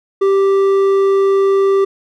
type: tone with hard clipping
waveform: sine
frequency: 391.3 Hz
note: G4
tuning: 3 cents flat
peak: -11 dBFS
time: 0.21-1.85 s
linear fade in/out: 10 ms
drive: 6 dB
effects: none